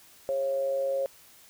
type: tone with amplitude modulation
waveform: sine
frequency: 545 Hz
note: C#5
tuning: 29 cents flat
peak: -23 dBFS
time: 0.29-1.06 s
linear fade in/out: 0 ms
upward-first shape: sine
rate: 140 Hz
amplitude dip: 50%
effects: white hiss -55 dBFS RMS until 1.49 s